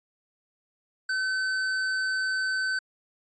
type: tone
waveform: square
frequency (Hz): 1527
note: G6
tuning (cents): -46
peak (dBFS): -26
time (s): 1.09-2.79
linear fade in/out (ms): 5
effects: resampled to 16000 Hz